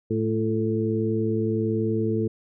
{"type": "harmonic tone with a mistuned harmonic", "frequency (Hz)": 110, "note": "A2", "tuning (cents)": 0, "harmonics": [1, 2, 3, 4], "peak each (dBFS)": [-27, -27, -27, -27], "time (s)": [0.1, 2.28], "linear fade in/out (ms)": 10, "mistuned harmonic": 3, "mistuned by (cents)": 45, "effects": []}